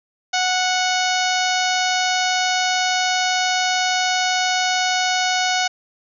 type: harmonic tone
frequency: 737 Hz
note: F#5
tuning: 7 cents flat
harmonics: 1 / 2 / 3 / 4 / 5 / 6 / 7 / 8 / 9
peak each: -21 / -24 / -26 / -27 / -28 / -29 / -29 / -30 / -31 dBFS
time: 0.33-5.68 s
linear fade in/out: 10 ms
effects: none